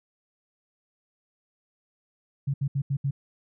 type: tone bursts at uneven times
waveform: sine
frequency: 138.59 Hz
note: C#3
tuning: in tune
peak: -23 dBFS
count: 5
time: 2.47-2.54 / 2.61-2.68 / 2.75-2.82 / 2.9-2.97 / 3.04-3.11 s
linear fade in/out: 10 ms
effects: none